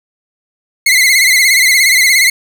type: tone with vibrato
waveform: sawtooth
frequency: 2093 Hz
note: C7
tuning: in tune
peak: -3 dBFS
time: 0.86-2.3 s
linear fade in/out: 5 ms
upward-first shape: sine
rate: 17 Hz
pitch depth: 86 cents each way
effects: none